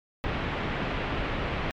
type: low-pass noise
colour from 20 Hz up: pink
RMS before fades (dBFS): -30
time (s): 0.24-1.71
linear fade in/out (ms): 0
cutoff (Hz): 3000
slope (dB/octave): 24
effects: MP3 96 kbps